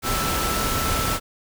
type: tone in noise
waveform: sine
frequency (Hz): 1325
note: E6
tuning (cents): +9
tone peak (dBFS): -27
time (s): 0.02-1.2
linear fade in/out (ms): 50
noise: pink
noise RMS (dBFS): -24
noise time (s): 0.02-1.2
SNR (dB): -6
effects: none